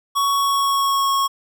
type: tone with pitch glide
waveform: square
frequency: 1117 to 1097.2 Hz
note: C#6 to C#6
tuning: +13 to -18 cents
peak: -17 dBFS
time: 0.15-1.28 s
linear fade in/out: 20 ms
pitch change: -31 cents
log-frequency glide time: 0.27-1.12 s
effects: none